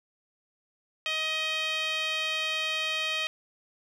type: tone with band-pass filter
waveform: sawtooth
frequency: 629 Hz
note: D#5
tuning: 19 cents sharp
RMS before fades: -30 dBFS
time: 1.06-3.27 s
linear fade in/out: 0 ms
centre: 2900 Hz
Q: 3.6
effects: none